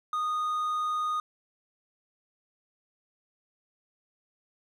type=tone; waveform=triangle; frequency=1235 Hz; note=D#6; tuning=13 cents flat; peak=-25 dBFS; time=0.13-1.2 s; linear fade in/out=2 ms; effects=none